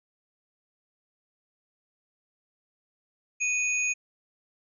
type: tone pair together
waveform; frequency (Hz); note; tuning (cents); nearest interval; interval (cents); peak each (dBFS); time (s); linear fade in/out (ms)
sine; 2489 / 6645; D#7 / G#8; 0 / 0; octave + perfect fourth; 1700; -25 / -31; 3.4-3.94; 20
effects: none